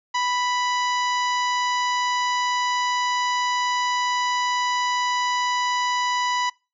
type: harmonic tone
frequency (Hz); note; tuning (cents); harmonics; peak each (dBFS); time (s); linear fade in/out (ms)
987.8; B5; 0; 1 / 2 / 3 / 4 / 5 / 6 / 7; -22 / -28 / -32 / -34 / -36 / -38 / -39; 0.14-6.5; 10
effects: noise-tail reverb RT60 0.3 s tail -25 dB re dry